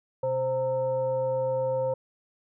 sine tone with frequency modulation, 524 Hz, C5, 2 cents sharp, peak -24 dBFS, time 0.23-1.94 s, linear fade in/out 5 ms, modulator 396 Hz, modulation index 0.52, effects none

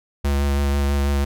square tone with vibrato, 70.4 Hz, C#2, 27 cents sharp, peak -18 dBFS, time 0.24-1.25 s, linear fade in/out 10 ms, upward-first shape sine, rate 6.1 Hz, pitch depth 17 cents each way, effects none

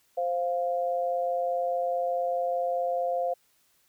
sine tone pair together, 523.3 / 698.5 Hz, C5 / F5, 0 / 0 cents, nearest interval perfect fourth, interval 500 cents, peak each -28 dBFS, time 0.17-3.34 s, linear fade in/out 10 ms, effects white hiss -67 dBFS RMS until 3.88 s

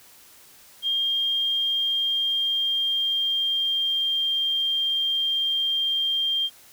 sine tone with pitch glide, 3211 to 3189 Hz, G7 to G7, +41 to +29 cents, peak -21 dBFS, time 0.82-6.5 s, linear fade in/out 50 ms, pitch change -12 cents, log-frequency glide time 1.3-4.33 s, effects white hiss -51 dBFS RMS until 6.72 s

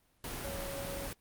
sine tone in noise, 554.4 Hz, C#5, in tune, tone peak -41 dBFS, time 0.44-1.08 s, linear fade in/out 2 ms, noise pink, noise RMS -40 dBFS, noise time 0.24-1.13 s, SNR -4 dB, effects pink hiss -71 dBFS RMS until 1.2 s + Opus 32 kbps

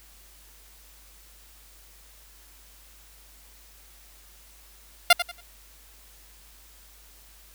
10% pulse tone with echo, 698.5 Hz, F5, in tune, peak -3 dBFS, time 5.1-5.13 s, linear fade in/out 5 ms, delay 93 ms, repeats 3, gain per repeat -12 dB, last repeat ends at 5.409 s, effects added 50 Hz sine -54 dBFS peak until 7.54 s + white hiss -54 dBFS RMS until 7.54 s

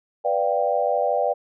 sine chord, G dominant seventh, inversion first, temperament equal, 493.9 / 587.3 / 698.5 / 784 Hz, B4 / D5 / F5 / G5, 0 / 0 / 0 / 0 cents, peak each -25 / -23 / -25 / -25 dBFS, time 0.24-1.34 s, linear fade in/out 20 ms, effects none

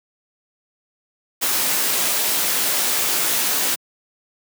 white noise with comb filter, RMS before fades -20 dBFS, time 1.41-3.76 s, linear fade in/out 20 ms, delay 17 ms, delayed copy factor -0.5, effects high-pass 200 Hz 12 dB/octave

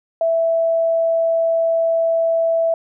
sine tone, 660 Hz, E5, 2 cents sharp, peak -14 dBFS, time 0.21-2.74 s, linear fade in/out 2 ms, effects none

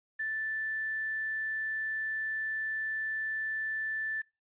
sine tone with quantisation, 1760 Hz, A6, in tune, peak -31 dBFS, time 0.19-4.22 s, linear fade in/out 10 ms, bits 9, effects noise-tail reverb RT60 0.3 s tail -26 dB re dry + resampled to 8000 Hz

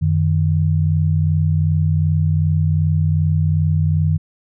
sine tone pair together, 91.87 / 154.5 Hz, F#2 / D#3, -12 / -12 cents, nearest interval major sixth, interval 900 cents, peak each -16 dBFS, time 0.01-4.18 s, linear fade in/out 20 ms, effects none

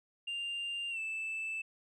sine tone with pitch glide, 2794 to 2637 Hz, F7 to E7, 0 to 0 cents, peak -33 dBFS, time 0.27-1.62 s, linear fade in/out 10 ms, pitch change -100 cents, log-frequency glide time 0.9-0.99 s, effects tanh soft clip ceiling -34 dBFS

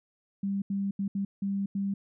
sine tone bursts at uneven times, 197.7 Hz, G3, 15 cents sharp, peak -27 dBFS, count 6, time 0.43-0.62 / 0.7-0.91 / 0.99-1.08 / 1.15-1.25 / 1.42-1.66 / 1.75-1.94 s, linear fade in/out 5 ms, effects none

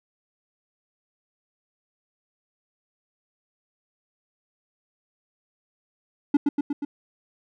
triangle tone with echo, 287.8 Hz, D4, 35 cents flat, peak -12 dBFS, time 6.34-6.37 s, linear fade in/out 5 ms, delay 120 ms, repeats 4, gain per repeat -3 dB, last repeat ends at 6.85 s, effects none

